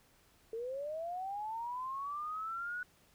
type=linear sweep; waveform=sine; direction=up; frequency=440 to 1480 Hz; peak=-37 dBFS; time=0.53-2.83 s; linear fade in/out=2 ms; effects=pink hiss -67 dBFS RMS until 3.14 s